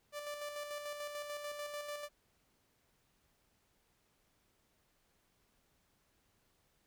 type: tone with tremolo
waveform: sawtooth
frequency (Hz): 587.3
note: D5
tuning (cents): 0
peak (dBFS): -36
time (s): 0.12-2.09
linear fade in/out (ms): 50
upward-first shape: square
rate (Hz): 6.8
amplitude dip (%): 40
effects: pink hiss -75 dBFS RMS until 6.86 s